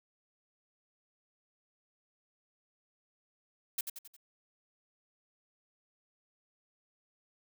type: noise with echo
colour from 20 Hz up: blue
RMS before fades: -33 dBFS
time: 3.78-3.81 s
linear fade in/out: 5 ms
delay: 89 ms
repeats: 4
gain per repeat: -6 dB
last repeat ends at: 4.166 s
effects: none